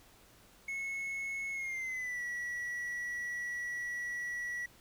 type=tone with pitch glide; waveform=triangle; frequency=2189 to 1938.9 Hz; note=C#7 to B6; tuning=-22 to -32 cents; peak=-34 dBFS; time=0.68-4.66 s; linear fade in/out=5 ms; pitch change=-210 cents; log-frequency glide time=1.52-2.23 s; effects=pink hiss -61 dBFS RMS until 4.8 s